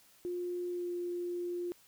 sine tone with pitch glide, 354.5 to 351.4 Hz, F4 to F4, +26 to +11 cents, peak -34 dBFS, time 0.25-1.72 s, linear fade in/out 0 ms, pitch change -15 cents, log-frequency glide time 0.68-0.88 s, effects white hiss -63 dBFS RMS until 1.87 s

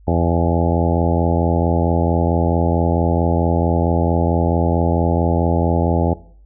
harmonic tone with a mistuned harmonic, 84.5 Hz, E2, 43 cents sharp, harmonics 1 / 2 / 3 / 4 / 5 / 6 / 7 / 8 / 9 / 10, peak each -18 / -21 / -23 / -24 / -25 / -26 / -26 / -27 / -28 / -28 dBFS, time 0.07-6.14 s, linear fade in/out 10 ms, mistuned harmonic 9, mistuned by +38 cents, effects noise-tail reverb RT60 0.5 s tail -17 dB re dry + added 50 Hz sine -43 dBFS peak until 6.45 s

